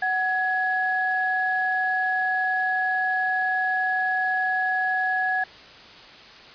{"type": "tone pair together", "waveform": "sine", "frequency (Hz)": [746.4, 1678], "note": ["F#5", "G#6"], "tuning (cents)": [15, 17], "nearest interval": "octave + major second", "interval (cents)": 1402, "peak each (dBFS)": [-25, -23], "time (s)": [0.02, 5.44], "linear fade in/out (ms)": 5, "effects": ["white hiss -45 dBFS RMS until 6.54 s", "resampled to 11025 Hz"]}